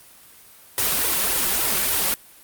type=noise with flanger; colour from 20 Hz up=white; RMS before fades=-21 dBFS; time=0.78-2.14 s; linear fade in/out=0 ms; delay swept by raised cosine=2 to 5.4 ms; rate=3.5 Hz; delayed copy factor=+0.9; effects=white hiss -48 dBFS RMS until 2.43 s + Opus 32 kbps